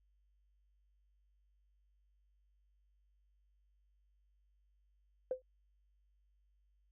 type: tone with exponential decay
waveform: sine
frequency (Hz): 513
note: C5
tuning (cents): -34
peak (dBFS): -29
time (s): 5.31-5.42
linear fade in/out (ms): 2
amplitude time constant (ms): 23
effects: tanh soft clip ceiling -25 dBFS + added 50 Hz sine -70 dBFS peak until 6.91 s